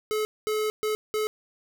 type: tone bursts at uneven times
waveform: square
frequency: 429.3 Hz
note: A4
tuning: 43 cents flat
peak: -25 dBFS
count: 4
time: 0.11-0.25 / 0.47-0.7 / 0.83-0.95 / 1.14-1.27 s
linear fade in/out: 0 ms
effects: none